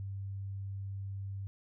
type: tone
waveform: sine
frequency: 98 Hz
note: G2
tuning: in tune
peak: -37 dBFS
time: 0-1.47 s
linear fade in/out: 0 ms
effects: none